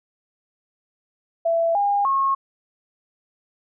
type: tone with pitch steps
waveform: sine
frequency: 667 / 810 / 1087 Hz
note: E5 / G#5 / C#6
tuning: +20 / -43 / -34 cents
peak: -17 dBFS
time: 1.45-2.35 s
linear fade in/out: 10 ms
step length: 300 ms
effects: none